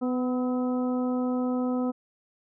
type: harmonic tone with a mistuned harmonic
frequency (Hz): 250.8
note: B3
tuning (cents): +27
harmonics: 1 / 2 / 3 / 4 / 5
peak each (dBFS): -25 / -32 / -38 / -43 / -41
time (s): 0.01-1.92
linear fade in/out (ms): 20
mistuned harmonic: 5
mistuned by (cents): +36
effects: none